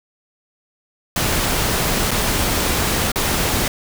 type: noise with dropouts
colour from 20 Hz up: pink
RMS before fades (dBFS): -19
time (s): 1.16-3.68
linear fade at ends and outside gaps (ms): 2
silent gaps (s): 2.109-2.114 / 3.118-3.158
effects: none